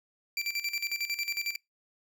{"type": "tone with tremolo", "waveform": "25% pulse", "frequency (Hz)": 2349, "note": "D7", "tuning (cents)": 0, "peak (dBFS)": -25, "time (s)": [0.37, 1.56], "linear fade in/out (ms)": 2, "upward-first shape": "square", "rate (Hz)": 11, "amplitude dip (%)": 75, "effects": ["noise-tail reverb RT60 0.2 s tail -26 dB re dry"]}